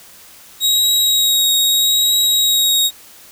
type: tone with vibrato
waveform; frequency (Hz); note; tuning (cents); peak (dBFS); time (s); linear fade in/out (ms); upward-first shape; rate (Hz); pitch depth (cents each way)
sawtooth; 3800; A#7; +33; -9; 0.6-2.91; 50; triangle; 0.79; 17
effects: white hiss -42 dBFS RMS until 3.31 s